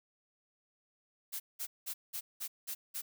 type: noise bursts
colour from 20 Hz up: blue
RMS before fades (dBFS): -39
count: 7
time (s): 1.32-3.02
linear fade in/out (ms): 20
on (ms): 80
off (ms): 190
effects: none